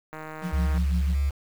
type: click train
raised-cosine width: 0.5 ms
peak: -22 dBFS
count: 102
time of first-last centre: 0.13-0.777 s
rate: 156 Hz
type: tone with tremolo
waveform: sine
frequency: 176.4 Hz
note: F3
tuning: 18 cents sharp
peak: -26 dBFS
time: 0.41-1.15 s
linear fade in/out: 50 ms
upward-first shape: sine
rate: 5.9 Hz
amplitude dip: 95%
type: tone with vibrato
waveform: sine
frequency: 70 Hz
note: C#2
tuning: 18 cents sharp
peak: -21 dBFS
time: 0.52-1.31 s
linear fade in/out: 20 ms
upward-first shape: sine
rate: 7.5 Hz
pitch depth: 9 cents each way
effects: low-pass 2000 Hz 12 dB/octave + 7-bit